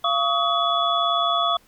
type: tone cluster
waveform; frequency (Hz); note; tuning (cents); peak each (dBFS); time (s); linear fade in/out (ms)
sine; 687 / 1128 / 1266 / 3412; F5 / C#6 / D#6 / G#7; -29 / +30 / +30 / +46; -24; 0.04-1.57; 5
effects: pink hiss -57 dBFS RMS until 1.67 s